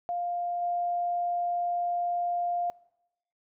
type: tone with level steps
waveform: sine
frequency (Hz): 701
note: F5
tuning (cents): +6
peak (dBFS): -28 / -26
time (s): 0.09-2.7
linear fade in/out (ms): 0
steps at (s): 0.61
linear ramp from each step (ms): 20
effects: noise-tail reverb RT60 0.9 s tail -24 dB re dry